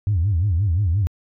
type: tone with vibrato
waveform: sine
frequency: 92.5 Hz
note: F#2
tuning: in tune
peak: -15 dBFS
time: 0.07-1.07 s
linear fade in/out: 0 ms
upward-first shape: sine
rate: 5.7 Hz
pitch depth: 240 cents each way
effects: tanh soft clip ceiling -12 dBFS